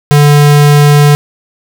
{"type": "tone", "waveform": "square", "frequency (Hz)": 146.2, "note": "D3", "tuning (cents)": -7, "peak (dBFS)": -3, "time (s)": [0.11, 1.15], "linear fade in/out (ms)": 0, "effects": []}